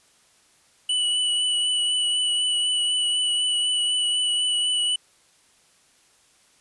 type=tone with vibrato; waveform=square; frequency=2960 Hz; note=F#7; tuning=in tune; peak=-21 dBFS; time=0.89-4.96 s; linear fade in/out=5 ms; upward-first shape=triangle; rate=4 Hz; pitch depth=20 cents each way; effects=white hiss -59 dBFS RMS until 6.6 s + resampled to 24000 Hz